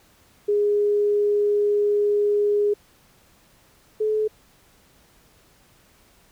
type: tone pair in turn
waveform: sine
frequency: 412.8 / 430.1 Hz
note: G#4 / A4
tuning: -10 / -39 cents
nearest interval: minor second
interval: 71 cents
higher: second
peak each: -17 / -19 dBFS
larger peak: first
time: 0.48-2.74 / 4-4.28 s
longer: first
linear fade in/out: 10 ms
effects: pink hiss -57 dBFS RMS until 6.31 s